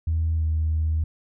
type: tone with pitch glide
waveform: sine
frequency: 80.8 to 78.91 Hz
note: E2 to D#2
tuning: -34 to +25 cents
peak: -19 dBFS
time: 0.07-1.04 s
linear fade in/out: 5 ms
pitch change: -41 cents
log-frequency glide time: 0.36-0.44 s
effects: tanh soft clip ceiling -16 dBFS